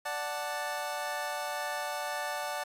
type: chord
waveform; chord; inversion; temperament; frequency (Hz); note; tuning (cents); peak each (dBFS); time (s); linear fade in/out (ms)
25% pulse; D major; none; equal; 587.3 / 740 / 880; D5 / F#5 / A5; 0 / 0 / 0; -34; 0.05-2.64; 10
effects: resampled to 32000 Hz + 9-bit